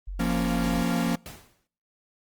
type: tone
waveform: sine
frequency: 46.25 Hz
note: F#1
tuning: in tune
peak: -31 dBFS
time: 0.07-0.83 s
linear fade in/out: 10 ms
type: chord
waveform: 45% pulse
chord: Bb minor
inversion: second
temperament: equal with one note detuned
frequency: 173.61 / 233.1 / 277.2 Hz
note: F3 / Bb3 / Db4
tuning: -10 / 0 / 0 cents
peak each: -27 / -27 / -30 dBFS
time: 0.19-1.16 s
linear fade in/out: 10 ms
type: noise with exponential decay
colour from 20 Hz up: pink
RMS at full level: -38 dBFS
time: 1.26-1.67 s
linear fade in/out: 0 ms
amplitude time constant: 88 ms
effects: noise-tail reverb RT60 0.7 s tail -26 dB re dry + Opus 24 kbps